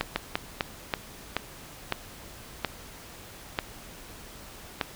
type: slowing click train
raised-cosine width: 0.3 ms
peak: -9 dBFS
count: 10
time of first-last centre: 0.01-4.812 s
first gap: 150 ms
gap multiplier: 1.3
effects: pink hiss -46 dBFS RMS until 4.95 s